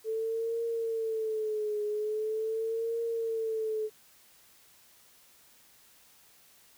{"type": "tone with vibrato", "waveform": "sine", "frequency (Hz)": 440, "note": "A4", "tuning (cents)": 0, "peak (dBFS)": -29, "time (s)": [0.04, 3.9], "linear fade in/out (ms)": 50, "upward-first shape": "triangle", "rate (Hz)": 0.42, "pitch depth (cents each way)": 90, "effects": ["white hiss -60 dBFS RMS until 6.77 s"]}